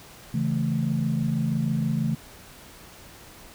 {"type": "chord", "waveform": "sine", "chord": "A major", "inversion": "first", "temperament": "equal", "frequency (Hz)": [138.59, 164.81, 220], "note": ["C#3", "E3", "A3"], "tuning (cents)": [0, 0, 0], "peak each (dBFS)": -26, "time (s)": [0.34, 2.15], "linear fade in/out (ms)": 5, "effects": ["tanh soft clip ceiling -14 dBFS", "pink hiss -47 dBFS RMS until 3.54 s"]}